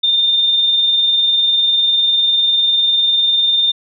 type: tone with tremolo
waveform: sine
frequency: 3615 Hz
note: A7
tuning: 46 cents sharp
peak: -9 dBFS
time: 0.03-3.72 s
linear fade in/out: 10 ms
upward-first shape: triangle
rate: 20 Hz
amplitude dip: 40%
effects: none